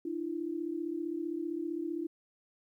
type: tone pair together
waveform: sine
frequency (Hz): 303.6 / 339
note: D#4 / E4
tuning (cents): -42 / +49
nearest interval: major second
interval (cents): 191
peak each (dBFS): -37 / -35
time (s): 0.05-2.07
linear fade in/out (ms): 5
effects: 12-bit